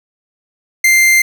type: tone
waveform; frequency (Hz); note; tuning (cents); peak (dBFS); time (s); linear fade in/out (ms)
45% pulse; 2093; C7; 0; -7; 0.84-1.22; 5
effects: none